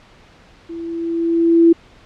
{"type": "tone with level ramp", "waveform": "sine", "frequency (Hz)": 334.2, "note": "E4", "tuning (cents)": 24, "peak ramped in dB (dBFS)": [-27, -5], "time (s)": [0.69, 1.73], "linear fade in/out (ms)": 10, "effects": ["pink hiss -47 dBFS RMS until 2.05 s", "low-pass 4000 Hz 12 dB/octave"]}